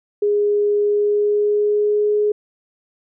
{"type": "tone with pitch glide", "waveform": "sine", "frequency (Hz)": [412.8, 418.6], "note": ["G#4", "G#4"], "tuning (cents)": [-10, 14], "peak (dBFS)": -14, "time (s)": [0.22, 2.32], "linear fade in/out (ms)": 5, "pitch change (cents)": 24, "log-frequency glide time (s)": [0.79, 2.14], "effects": []}